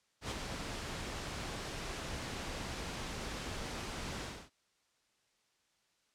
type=noise with ADSR envelope; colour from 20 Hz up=pink; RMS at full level=-37 dBFS; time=0.21-4.5 s; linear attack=88 ms; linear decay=36 ms; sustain=-4 dB; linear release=280 ms; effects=white hiss -75 dBFS RMS until 6.14 s + low-pass 7000 Hz 12 dB/octave